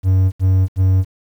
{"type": "tone bursts", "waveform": "triangle", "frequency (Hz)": 94, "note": "F#2", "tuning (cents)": 28, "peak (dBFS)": -8, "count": 3, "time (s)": [0.03, 1.048], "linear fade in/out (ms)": 50, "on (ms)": 290, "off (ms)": 74, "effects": ["8-bit"]}